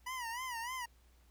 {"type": "tone with vibrato", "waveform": "25% pulse", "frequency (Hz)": 973, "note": "B5", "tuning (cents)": -26, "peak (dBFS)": -35, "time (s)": [0.06, 0.86], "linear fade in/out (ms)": 10, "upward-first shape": "sine", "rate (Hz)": 3.3, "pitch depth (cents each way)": 120, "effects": ["added 60 Hz sine -63 dBFS peak until 1.3 s", "pink hiss -71 dBFS RMS until 1.3 s"]}